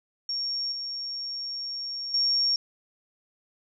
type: tone with level steps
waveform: sine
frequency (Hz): 5530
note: F8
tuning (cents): -18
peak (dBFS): -27 / -31 / -21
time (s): 0.29-2.56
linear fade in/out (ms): 2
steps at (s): 0.72 / 2.14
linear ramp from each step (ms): 2
effects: none